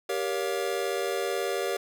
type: chord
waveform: square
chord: G half-diminished seventh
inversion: none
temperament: just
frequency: 392 / 470.4 / 564.5 / 705.6 Hz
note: G4 / Bb4 / Db5 / F5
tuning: 0 / +16 / +31 / +18 cents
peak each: -32 / -33 / -34 / -37 dBFS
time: 0.09-1.77 s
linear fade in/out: 5 ms
effects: none